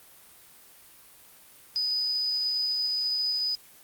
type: tone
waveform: sine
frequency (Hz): 4982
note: D#8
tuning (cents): +1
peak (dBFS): -24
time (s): 1.76-3.55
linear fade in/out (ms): 0
effects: white hiss -53 dBFS RMS until 3.83 s + Opus 32 kbps